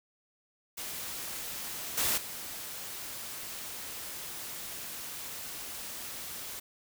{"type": "noise with level steps", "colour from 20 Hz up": "white", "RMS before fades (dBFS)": [-39, -29, -41], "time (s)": [0.77, 6.6], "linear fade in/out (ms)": 10, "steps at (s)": [1.97, 2.17], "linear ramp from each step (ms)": 10, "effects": []}